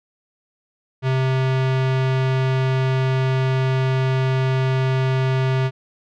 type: tone with low-pass filter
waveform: square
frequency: 131.2 Hz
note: C3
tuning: 5 cents sharp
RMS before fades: -19 dBFS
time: 1.02-5.71 s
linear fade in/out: 50 ms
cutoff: 3200 Hz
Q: 1
effects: none